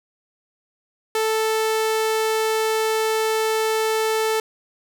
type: tone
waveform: sawtooth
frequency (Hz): 440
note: A4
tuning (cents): 0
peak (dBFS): -15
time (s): 1.15-4.4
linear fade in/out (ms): 2
effects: none